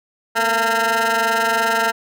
20% pulse ring-modulated tone, 230.3 Hz, A#3, 21 cents flat, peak -8 dBFS, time 0.35-1.92 s, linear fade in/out 20 ms, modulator 1140 Hz, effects none

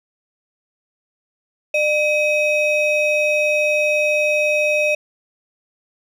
triangle ring-modulated tone, 1568 Hz, G6, in tune, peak -10 dBFS, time 1.74-4.95 s, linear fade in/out 5 ms, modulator 966 Hz, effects none

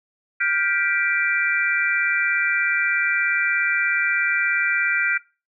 sine chord, G dominant seventh, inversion third, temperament just, 1411.2 / 1568 / 1960 / 2352 Hz, F6 / G6 / B6 / D7, +18 / 0 / -14 / +2 cents, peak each -24 dBFS, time 0.4-5.18 s, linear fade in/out 10 ms, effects noise-tail reverb RT60 0.3 s tail -20 dB re dry

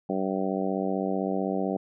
harmonic tone, 95.7 Hz, G2, 41 cents flat, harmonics 2 / 3 / 4 / 5 / 6 / 7 / 8, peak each -30 / -32 / -33 / -34 / -35 / -35 / -36 dBFS, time 0.09-1.77 s, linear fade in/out 5 ms, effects none

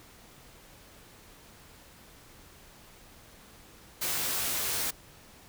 white noise with comb filter, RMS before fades -31 dBFS, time 4.01-4.91 s, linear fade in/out 10 ms, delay 15 ms, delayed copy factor +0.8, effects pink hiss -54 dBFS RMS until 5.48 s

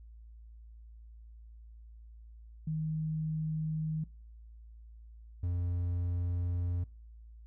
sine / triangle tone pair in turn, 157.1 / 87.92 Hz, D#3 / F2, +17 / +12 cents, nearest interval minor seventh, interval 1005 cents, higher first, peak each -31 / -28 dBFS, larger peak second, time 2.67-4.04 / 5.43-6.84 s, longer second, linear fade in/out 5 ms, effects noise-tail reverb RT60 0.4 s tail -23 dB re dry + added 56 Hz sine -49 dBFS peak until 7.46 s

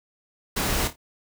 pink noise with echo, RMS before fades -25 dBFS, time 0.56-0.88 s, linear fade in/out 10 ms, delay 27 ms, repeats 3, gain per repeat -10 dB, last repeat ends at 0.961 s, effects none

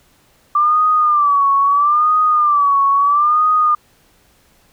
sine tone with vibrato, 1174.7 Hz, D6, in tune, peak -10 dBFS, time 0.55-3.75 s, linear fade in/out 5 ms, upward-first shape sine, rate 0.76 Hz, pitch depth 100 cents each way, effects pink hiss -54 dBFS RMS until 4.72 s

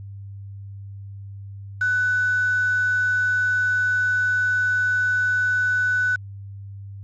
sine tone with quantisation, 1493 Hz, F#6, 15 cents sharp, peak -18 dBFS, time 1.81-6.16 s, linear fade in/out 5 ms, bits 6, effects added 99 Hz sine -34 dBFS peak until 7.03 s + resampled to 16000 Hz

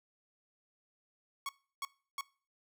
sawtooth tone bursts, 1108.7 Hz, C#6, in tune, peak -32 dBFS, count 3, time 1.46-2.21 s, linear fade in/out 2 ms, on 30 ms, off 330 ms, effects noise-tail reverb RT60 0.4 s tail -21 dB re dry

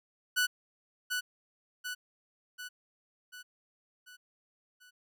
sawtooth tone with echo, 1483 Hz, F#6, 4 cents sharp, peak -22 dBFS, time 0.36-0.47 s, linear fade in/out 20 ms, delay 740 ms, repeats 6, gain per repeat -5 dB, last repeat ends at 4.91 s, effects none

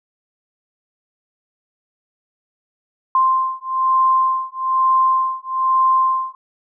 sine beating tone pair, 1046.5 / 1047.6 Hz, C6 / C6, 0 / +2 cents, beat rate 1.1 Hz, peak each -17 dBFS, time 3.15-6.35 s, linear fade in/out 2 ms, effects none

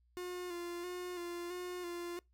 45% pulse tone with vibrato, 353.2 Hz, F4, 20 cents sharp, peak -40 dBFS, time 0.17-2.19 s, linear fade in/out 0 ms, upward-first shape square, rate 1.5 Hz, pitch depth 29 cents each way, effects noise-tail reverb RT60 0.2 s tail -25 dB re dry + added 60 Hz sine -68 dBFS peak until 2.33 s

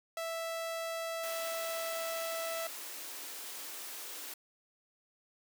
sawtooth tone, 659.3 Hz, E5, in tune, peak -32 dBFS, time 0.17-2.67 s, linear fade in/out 2 ms
white high-pass noise, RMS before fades -44 dBFS, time 1.23-4.34 s, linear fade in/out 5 ms, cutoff 260 Hz, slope 48 dB/octave
effects none

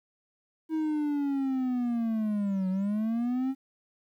triangle linear two-way sweep, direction down then up, 320.2 to 185 to 270.6 Hz, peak -24 dBFS, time 0.69-3.55 s, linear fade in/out 50 ms, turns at 2.69 s, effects 11-bit

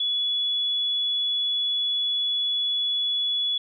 sine tone, 3404 Hz, G#7, 42 cents sharp, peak -22 dBFS, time 0-3.58 s, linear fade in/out 5 ms, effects none

